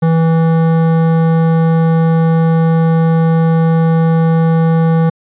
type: tone with hard clipping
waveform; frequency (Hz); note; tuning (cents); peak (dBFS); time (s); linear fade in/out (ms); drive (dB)
triangle; 163.5; E3; -14; -10; 0.02-5.1; 10; 18
effects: resampled to 8000 Hz